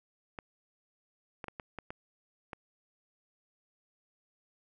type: clicks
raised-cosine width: 0.5 ms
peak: -25 dBFS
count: 7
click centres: 0.388 / 1.442 / 1.483 / 1.598 / 1.787 / 1.905 / 2.532 s
effects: none